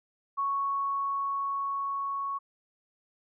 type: tone with level ramp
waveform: sine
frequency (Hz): 1108.7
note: C#6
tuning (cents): 0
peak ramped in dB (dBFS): -26 to -30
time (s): 0.37-2.39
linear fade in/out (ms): 20
effects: none